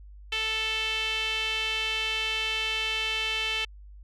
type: tone with band-pass filter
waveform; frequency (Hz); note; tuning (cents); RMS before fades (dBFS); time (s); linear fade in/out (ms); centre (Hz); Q
sawtooth; 440; A4; 0; -29; 0.32-3.65; 5; 2900; 4.7
effects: added 50 Hz sine -44 dBFS peak until 4.03 s